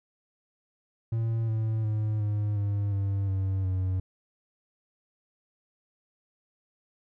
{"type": "tone with pitch steps", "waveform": "triangle", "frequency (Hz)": [113.7, 110.53, 107.44, 104.44, 101.53, 98.7, 95.94, 93.26], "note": ["A#2", "A2", "A2", "G#2", "G#2", "G2", "G2", "F#2"], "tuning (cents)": [-43, 8, -41, 10, -39, 12, -37, 14], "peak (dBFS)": -23, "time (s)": [1.12, 4], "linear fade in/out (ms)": 5, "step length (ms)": 360, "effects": []}